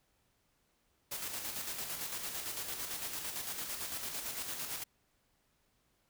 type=noise with tremolo; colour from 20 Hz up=white; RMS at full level=-39 dBFS; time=1.11-4.84 s; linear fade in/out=10 ms; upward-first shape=square; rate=8.9 Hz; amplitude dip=40%; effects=pink hiss -75 dBFS RMS until 6.09 s